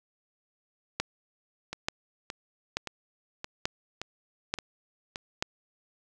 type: two click trains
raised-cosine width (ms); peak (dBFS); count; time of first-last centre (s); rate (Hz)
0.2; -10 / -18; 6 / 7; 1-5.425 / 1.73-5.159; 1.13 / 1.75
effects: none